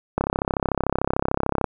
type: click train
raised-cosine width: 1 ms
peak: -6 dBFS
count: 50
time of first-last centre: 0.18-1.643 s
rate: 33.5 Hz
effects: none